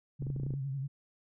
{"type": "tone with vibrato", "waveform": "sine", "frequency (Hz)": 136.3, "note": "C#3", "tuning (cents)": -29, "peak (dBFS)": -33, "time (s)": [0.19, 0.88], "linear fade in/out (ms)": 20, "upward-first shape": "sine", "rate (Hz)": 11, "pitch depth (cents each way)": 66}
{"type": "clicks", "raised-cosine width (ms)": 3, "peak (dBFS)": -28, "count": 9, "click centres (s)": [0.223, 0.268, 0.302, 0.363, 0.399, 0.434, 0.465, 0.506, 0.538]}
{"effects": []}